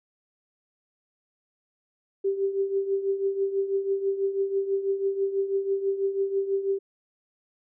sine tone with tremolo, 392 Hz, G4, in tune, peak -20 dBFS, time 2.24-6.79 s, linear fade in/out 10 ms, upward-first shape triangle, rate 6.1 Hz, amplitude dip 75%, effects none

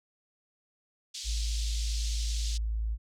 pink band-pass noise, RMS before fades -40 dBFS, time 1.14-2.58 s, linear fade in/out 10 ms, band 3600 to 7100 Hz, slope 24 dB/octave
sine tone, 54.8 Hz, A1, 6 cents flat, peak -28 dBFS, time 1.24-2.98 s, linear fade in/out 50 ms
effects none

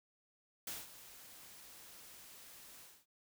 white noise with ADSR envelope, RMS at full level -42 dBFS, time 0.67-3.06 s, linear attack 4 ms, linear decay 190 ms, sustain -14 dB, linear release 240 ms, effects none

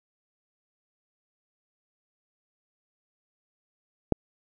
click, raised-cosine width 2 ms, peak -7 dBFS, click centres 4.123 s, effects none

